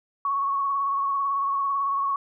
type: tone with vibrato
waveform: sine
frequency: 1108.7 Hz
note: C#6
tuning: in tune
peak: -22 dBFS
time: 0.25-2.16 s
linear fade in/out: 2 ms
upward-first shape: sine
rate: 18 Hz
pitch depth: 29 cents each way
effects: none